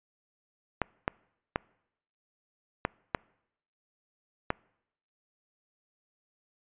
clicks, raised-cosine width 0.5 ms, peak -11 dBFS, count 6, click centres 0.817 / 1.079 / 1.559 / 2.851 / 3.148 / 4.504 s, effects noise-tail reverb RT60 0.8 s tail -26 dB re dry + resampled to 8000 Hz

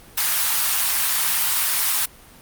white high-pass noise, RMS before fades -20 dBFS, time 0.17-2.06 s, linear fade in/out 10 ms, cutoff 840 Hz, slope 24 dB/octave, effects pink hiss -46 dBFS RMS until 2.41 s + Opus 32 kbps

